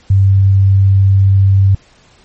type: tone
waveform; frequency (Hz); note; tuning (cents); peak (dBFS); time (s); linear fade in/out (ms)
sine; 97.4; G2; -11; -5; 0.1-1.75; 5
effects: pink hiss -47 dBFS RMS until 2.24 s + MP3 32 kbps